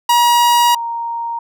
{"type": "tone pair in turn", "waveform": ["45% pulse", "sine"], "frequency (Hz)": [956, 931.5], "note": ["A#5", "A#5"], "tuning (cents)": [43, -2], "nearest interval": "unison", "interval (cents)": 45, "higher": "first", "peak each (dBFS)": [-9, -19], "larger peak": "first", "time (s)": [[0.09, 0.75], [0.75, 1.39]], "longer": "first", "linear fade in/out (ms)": 5, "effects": []}